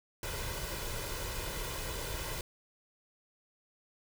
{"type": "noise with comb filter", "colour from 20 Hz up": "pink", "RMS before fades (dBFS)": -38, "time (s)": [0.23, 2.41], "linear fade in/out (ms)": 2, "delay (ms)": 2, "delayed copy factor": 0.6, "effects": []}